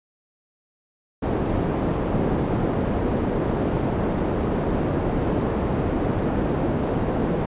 white low-pass noise, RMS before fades -23 dBFS, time 1.22-7.46 s, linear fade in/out 10 ms, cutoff 430 Hz, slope 12 dB/octave, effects resampled to 8000 Hz

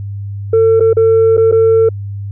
sine tone with dropouts, 450 Hz, A4, 39 cents sharp, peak -4 dBFS, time 0.53-1.89 s, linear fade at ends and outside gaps 5 ms, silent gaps 0.798-0.805 / 0.932-0.968 / 1.369-1.376 / 1.515-1.523 s, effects tanh soft clip ceiling -4 dBFS + added 100 Hz sine -20 dBFS peak until 2.31 s

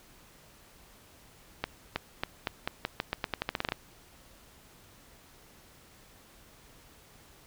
accelerating click train, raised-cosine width 0.3 ms, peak -13 dBFS, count 17, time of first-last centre 1.64-3.721 s, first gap 320 ms, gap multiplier 0.86, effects pink hiss -57 dBFS RMS until 7.46 s

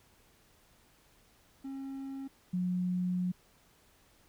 triangle / sine tone pair in turn, 270.6 / 180.6 Hz, C#4 / F#3, -42 / -42 cents, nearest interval perfect fifth, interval 700 cents, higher first, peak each -36 / -29 dBFS, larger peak second, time 1.64-2.28 / 2.53-3.32 s, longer second, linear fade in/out 10 ms, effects pink hiss -65 dBFS RMS until 4.28 s

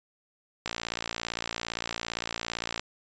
click train, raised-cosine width 0.2 ms, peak -13 dBFS, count 124, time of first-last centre 0.66-2.795 s, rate 57.6 Hz, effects resampled to 16000 Hz

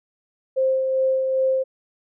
sine tone with tremolo, 526 Hz, C5, 9 cents sharp, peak -16 dBFS, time 0.56-1.64 s, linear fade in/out 20 ms, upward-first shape sine, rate 2.5 Hz, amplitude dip 35%, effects none

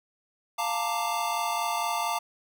square chord, Bb major seventh, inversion second, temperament equal with one note detuned, 698.5 / 880 / 924.3 / 1174.7 Hz, F5 / A5 / Bb5 / D6, 0 / 0 / -15 / 0 cents, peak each -33 dBFS, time 0.58-2.19 s, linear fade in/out 10 ms, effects none

